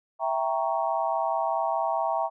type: chord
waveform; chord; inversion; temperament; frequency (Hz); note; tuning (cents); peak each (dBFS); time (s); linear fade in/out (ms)
sine; E diminished seventh; none; equal; 659.3 / 784 / 932.3 / 1108.7; E5 / G5 / Bb5 / Db6; 0 / 0 / 0 / 0; -28 / -29 / -29 / -33; 0.19-2.3; 50
effects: none